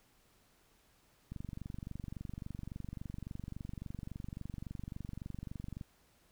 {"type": "click train", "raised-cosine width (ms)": 5, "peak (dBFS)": -30, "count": 107, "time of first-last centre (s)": [1.32, 5.812], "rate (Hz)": 23.6, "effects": ["pink hiss -69 dBFS RMS until 6.31 s"]}